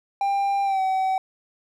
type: tone with pitch glide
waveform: triangle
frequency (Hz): 795 to 760.4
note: G5 to F#5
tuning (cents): +24 to +47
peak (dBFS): -18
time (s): 0.21-1.18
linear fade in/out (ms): 2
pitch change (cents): -77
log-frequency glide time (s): 0.64-0.81
effects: none